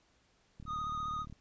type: click train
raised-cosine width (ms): 5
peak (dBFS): -36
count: 28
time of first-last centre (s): 0.6-1.326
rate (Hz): 37.2
type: tone with vibrato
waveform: triangle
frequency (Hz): 1242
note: D#6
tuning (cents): -3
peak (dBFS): -33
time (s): 0.66-1.26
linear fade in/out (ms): 50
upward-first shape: triangle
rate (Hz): 15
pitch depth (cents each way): 34
effects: pink hiss -70 dBFS RMS until 1.4 s + resampled to 16000 Hz